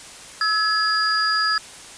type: tone cluster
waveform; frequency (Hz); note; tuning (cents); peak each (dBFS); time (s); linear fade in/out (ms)
sine; 1300 / 1694 / 4841; E6 / G#6 / D#8; -24 / +34 / -48; -22; 0.41-1.58; 2
effects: white hiss -40 dBFS RMS until 1.97 s + resampled to 22050 Hz